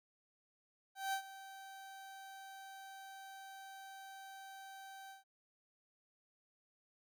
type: tone with ADSR envelope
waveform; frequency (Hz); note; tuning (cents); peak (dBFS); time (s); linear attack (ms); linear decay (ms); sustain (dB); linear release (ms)
30% pulse; 776; G5; -18; -32; 0.95-5.24; 180; 87; -16; 140
effects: none